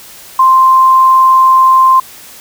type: tone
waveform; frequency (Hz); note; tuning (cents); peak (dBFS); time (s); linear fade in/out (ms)
sine; 1046.5; C6; 0; -3; 0.39-2; 5
effects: white hiss -34 dBFS RMS until 2.4 s